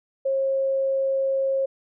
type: tone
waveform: sine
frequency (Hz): 539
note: C#5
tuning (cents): -49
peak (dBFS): -20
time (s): 0.25-1.66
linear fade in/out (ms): 10
effects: none